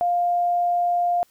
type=tone; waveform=sine; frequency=702 Hz; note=F5; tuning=9 cents sharp; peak=-18 dBFS; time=0.01-1.23 s; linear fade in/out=0 ms; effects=white hiss -61 dBFS RMS until 1.3 s